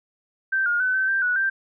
sine tone with pitch steps, 1558 / 1424 / 1510 / 1539 / 1575 / 1471 / 1572 Hz, G6 / F6 / F#6 / G6 / G6 / F#6 / G6, -11 / +33 / +35 / -32 / +8 / -11 / +4 cents, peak -19 dBFS, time 0.52-1.5 s, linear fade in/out 10 ms, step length 140 ms, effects none

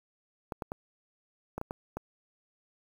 clicks, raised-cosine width 1 ms, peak -21 dBFS, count 7, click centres 0.522 / 0.622 / 0.719 / 1.58 / 1.614 / 1.709 / 1.97 s, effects 8-bit

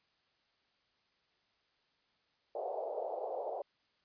white band-pass noise, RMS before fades -39 dBFS, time 2.55-3.62 s, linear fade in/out 5 ms, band 440 to 760 Hz, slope 48 dB/octave, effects white hiss -75 dBFS RMS until 4.04 s + resampled to 11025 Hz

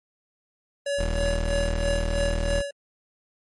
square tone with tremolo, 566 Hz, C#5, 36 cents sharp, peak -24 dBFS, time 0.86-2.71 s, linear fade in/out 5 ms, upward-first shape sine, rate 3.1 Hz, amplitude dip 70%
30% pulse tone, 40.02 Hz, D#1, 50 cents sharp, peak -21 dBFS, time 0.98-2.62 s, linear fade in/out 20 ms
effects MP3 48 kbps

